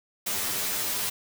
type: noise with comb filter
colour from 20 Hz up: white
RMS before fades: -29 dBFS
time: 0.26-1.1 s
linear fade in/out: 10 ms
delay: 10 ms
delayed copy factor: +0.7
effects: none